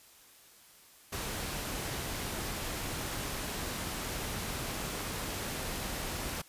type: noise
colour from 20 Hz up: pink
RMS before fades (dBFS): -37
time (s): 1.12-6.42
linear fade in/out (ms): 10
effects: white hiss -58 dBFS RMS until 6.48 s + resampled to 32000 Hz